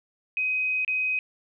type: tone with dropouts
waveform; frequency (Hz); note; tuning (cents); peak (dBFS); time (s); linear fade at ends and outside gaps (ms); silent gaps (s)
sine; 2518; D#7; +20; -23; 0.37-1.19; 1; 0.848-0.878
effects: none